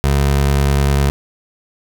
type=tone; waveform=25% pulse; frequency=69.9 Hz; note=C#2; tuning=15 cents sharp; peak=-8 dBFS; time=0.04-1.1 s; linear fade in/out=0 ms; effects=none